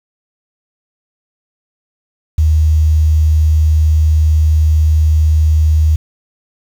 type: tone with quantisation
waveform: sine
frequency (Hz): 77.78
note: D#2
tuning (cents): 0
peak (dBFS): -7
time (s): 2.38-5.96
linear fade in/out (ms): 5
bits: 6
effects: none